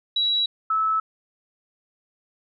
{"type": "tone pair in turn", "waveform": "sine", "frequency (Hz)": [3897, 1304.2], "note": ["B7", "E6"], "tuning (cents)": [-24, -19], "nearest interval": "octave + perfect fifth", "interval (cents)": 1895, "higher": "first", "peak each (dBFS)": [-19, -19], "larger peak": "neither", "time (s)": [[0.16, 0.46], [0.7, 1]], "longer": "neither", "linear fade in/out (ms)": 5, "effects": []}